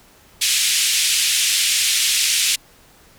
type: band-pass noise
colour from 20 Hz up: pink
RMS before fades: -18 dBFS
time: 0.41-2.56 s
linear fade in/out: 10 ms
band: 2500 to 11000 Hz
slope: 24 dB/octave
effects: pink hiss -50 dBFS RMS until 3.18 s